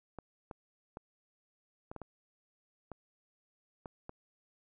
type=clicks; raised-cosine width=1 ms; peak=-29 dBFS; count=9; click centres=0.187 / 0.512 / 0.971 / 1.915 / 1.963 / 2.017 / 2.917 / 3.858 / 4.094 s; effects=none